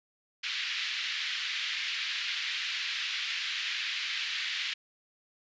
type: band-pass noise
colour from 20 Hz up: white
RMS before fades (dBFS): -34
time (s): 0.43-4.74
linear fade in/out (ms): 10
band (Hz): 1800 to 3900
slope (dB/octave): 24
effects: resampled to 16000 Hz